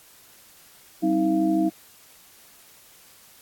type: tone cluster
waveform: sine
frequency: 193.8 / 266.6 / 319.2 / 687 Hz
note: G3 / C4 / D#4 / F5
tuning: -20 / +33 / +44 / -29 cents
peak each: -27 / -28 / -20 / -29 dBFS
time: 1.02-1.7 s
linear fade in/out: 20 ms
effects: white hiss -52 dBFS RMS until 3.41 s + AAC 64 kbps